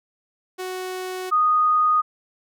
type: tone pair in turn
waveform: sawtooth / sine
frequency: 370 / 1238.8 Hz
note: F#4 / D#6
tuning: 0 / -8 cents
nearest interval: octave + major sixth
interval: 2092 cents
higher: second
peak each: -24 / -15 dBFS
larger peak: second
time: 0.58-1.31 / 1.31-2.02 s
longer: first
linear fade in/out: 20 ms
effects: none